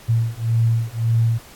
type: beating tone pair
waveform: sine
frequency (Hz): 113.9 / 115.7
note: A#2 / A#2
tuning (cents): -40 / -13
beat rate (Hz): 1.8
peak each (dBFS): -19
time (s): 0.08-1.39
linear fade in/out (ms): 20
effects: pink hiss -44 dBFS RMS until 1.55 s + AAC 64 kbps